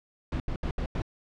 brown noise bursts at uneven times, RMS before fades -30 dBFS, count 5, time 0.32-0.4 / 0.48-0.56 / 0.63-0.71 / 0.78-0.86 / 0.95-1.02 s, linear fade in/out 2 ms, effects low-pass 4000 Hz 12 dB/octave

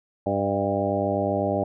harmonic tone with a mistuned harmonic, 100 Hz, G2, 35 cents sharp, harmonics 1 / 2 / 3 / 4 / 5 / 6 / 7 / 8, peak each -31 / -30 / -30 / -31 / -31 / -26 / -31 / -31 dBFS, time 0.26-1.64 s, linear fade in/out 5 ms, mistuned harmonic 7, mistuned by -30 cents, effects none

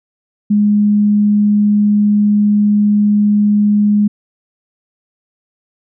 sine tone, 207.5 Hz, G#3, 1 cent flat, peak -8 dBFS, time 0.5-4.08 s, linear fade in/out 10 ms, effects none

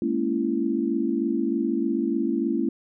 sine chord, A# half-diminished seventh, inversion third, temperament just, 209.8 / 233.1 / 279.7 / 335.6 Hz, G#3 / A#3 / C#4 / E4, +18 / 0 / +16 / +31 cents, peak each -30 / -27 / -27 / -26 dBFS, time 0.02-2.69 s, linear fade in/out 2 ms, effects none

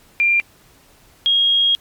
sine tone pair in turn, 2385 / 3268 Hz, D7 / G#7, +26 / -29 cents, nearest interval perfect fourth, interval 545 cents, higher second, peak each -12 dBFS, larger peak neither, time 0.2-0.4 / 1.26-1.75 s, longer second, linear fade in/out 0 ms, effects pink hiss -51 dBFS RMS until 1.8 s + MP3 96 kbps

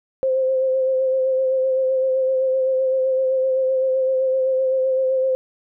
sine tone with vibrato, 523.3 Hz, C5, in tune, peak -16 dBFS, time 0.23-5.35 s, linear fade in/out 0 ms, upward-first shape sine, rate 7.8 Hz, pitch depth 23 cents each way, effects none

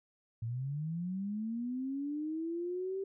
sine linear sweep, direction up, 110 to 392 Hz, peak -34 dBFS, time 0.42-3.04 s, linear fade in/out 5 ms, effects none

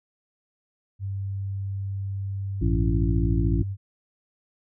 sine tone, 98 Hz, G2, in tune, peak -27 dBFS, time 0.99-3.77 s, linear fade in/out 50 ms
harmonic tone, 55.9 Hz, A1, 28 cents sharp, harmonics 1 / 2 / 3 / 5 / 6, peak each -23 / -26 / -28 / -30 / -31 dBFS, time 2.61-3.63 s, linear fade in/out 10 ms
effects none

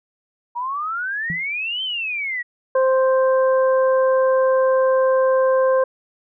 sine exponential two-way sweep, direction up then down, 939 to 3136 to 1899 Hz, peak -22 dBFS, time 0.55-2.43 s, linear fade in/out 20 ms, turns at 1.83 s
sine tone with exponential decay, 169.1 Hz, E3, 44 cents sharp, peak -21 dBFS, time 1.3-1.45 s, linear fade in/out 0 ms, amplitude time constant 31 ms
harmonic tone, 523.3 Hz, C5, in tune, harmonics 1 / 2 / 3, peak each -14 / -23 / -30 dBFS, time 2.75-5.84 s, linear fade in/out 5 ms
effects none

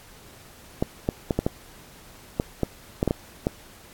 clicks, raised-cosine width 2 ms, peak -8 dBFS, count 11, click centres 0.825 / 1.089 / 1.308 / 1.39 / 1.465 / 2.399 / 2.633 / 3.029 / 3.077 / 3.109 / 3.469 s, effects pink hiss -49 dBFS RMS until 3.93 s + AAC 64 kbps

